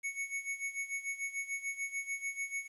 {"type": "tone with tremolo", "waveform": "square", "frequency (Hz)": 2217, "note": "C#7", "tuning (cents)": 0, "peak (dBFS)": -34, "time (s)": [0.03, 2.68], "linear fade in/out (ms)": 20, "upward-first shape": "sine", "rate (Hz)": 6.8, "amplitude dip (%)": 80, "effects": ["resampled to 32000 Hz", "11-bit"]}